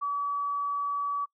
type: tone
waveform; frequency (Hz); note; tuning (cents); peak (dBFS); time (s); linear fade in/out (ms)
sine; 1143; D6; -47; -27; 0.01-1.26; 20
effects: noise-tail reverb RT60 0.1 s tail -26 dB re dry